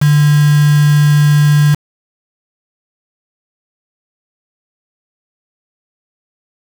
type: tone with quantisation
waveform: sine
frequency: 147.6 Hz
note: D3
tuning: 9 cents sharp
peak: -6 dBFS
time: 0.01-1.75 s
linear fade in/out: 10 ms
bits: 3
effects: none